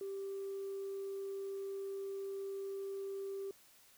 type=tone; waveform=sine; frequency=392 Hz; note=G4; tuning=in tune; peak=-38 dBFS; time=0.01-3.51 s; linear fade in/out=2 ms; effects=tanh soft clip ceiling -36 dBFS + white hiss -64 dBFS RMS until 3.97 s